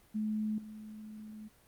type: tone with level steps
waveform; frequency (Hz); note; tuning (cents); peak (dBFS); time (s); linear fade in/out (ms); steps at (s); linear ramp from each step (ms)
sine; 214.8; A3; -41; -31 / -44; 0.14-1.49; 20; 0.58; 2
effects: pink hiss -64 dBFS RMS until 1.67 s + Opus 32 kbps